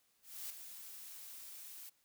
blue noise with ADSR envelope, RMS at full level -43 dBFS, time 0.22-1.9 s, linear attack 280 ms, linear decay 5 ms, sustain -8 dB, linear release 15 ms, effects white hiss -75 dBFS RMS until 2.04 s

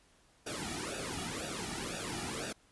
pink noise with flanger, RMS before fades -39 dBFS, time 0.46-2.53 s, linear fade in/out 10 ms, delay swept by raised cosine 0.94 to 1.94 ms, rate 2 Hz, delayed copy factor -0.85, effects pink hiss -66 dBFS RMS until 2.71 s + resampled to 24000 Hz

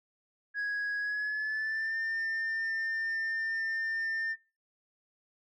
sine tone with pitch glide, 1661.2 to 1801.1 Hz, G#6 to A6, 0 to +40 cents, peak -28 dBFS, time 0.54-4.36 s, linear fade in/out 50 ms, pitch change +140 cents, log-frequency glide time 0.99-1.98 s, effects noise-tail reverb RT60 0.4 s tail -25 dB re dry + tanh soft clip ceiling -29 dBFS

